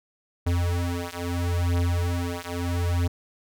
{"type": "beating tone pair", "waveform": "square", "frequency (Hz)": [86.8, 87.56], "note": ["F2", "F2"], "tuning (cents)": [-10, 5], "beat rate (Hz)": 0.76, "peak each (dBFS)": -27, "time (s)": [0.46, 3.08], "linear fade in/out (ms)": 10, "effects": []}